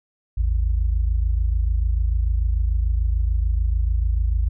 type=tone pair together; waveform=sine; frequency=54.19 / 81 Hz; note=A1 / E2; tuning=-26 / -30 cents; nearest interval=perfect fifth; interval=696 cents; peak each=-18 / -24 dBFS; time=0.37-4.49 s; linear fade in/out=10 ms; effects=none